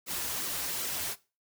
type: noise with flanger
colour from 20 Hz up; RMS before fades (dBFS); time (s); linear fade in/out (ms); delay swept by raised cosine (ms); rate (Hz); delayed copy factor
white; -34; 0.06-1.16; 50; 1.1 to 5.5; 2.6; -0.55
effects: noise-tail reverb RT60 0.3 s tail -19 dB re dry